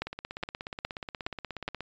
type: two click trains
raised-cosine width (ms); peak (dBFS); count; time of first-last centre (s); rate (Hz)
0.3; -15 / -21; 5 / 30; 0.02-1.68 / 0.07-1.807; 2.41 / 16.7
effects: resampled to 16000 Hz